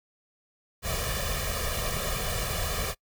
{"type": "noise with comb filter", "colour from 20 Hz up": "pink", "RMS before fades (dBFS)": -30, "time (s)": [0.82, 2.95], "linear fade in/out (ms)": 50, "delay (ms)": 1.7, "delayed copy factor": 0.9, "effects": ["noise-tail reverb RT60 0.1 s tail -25 dB re dry"]}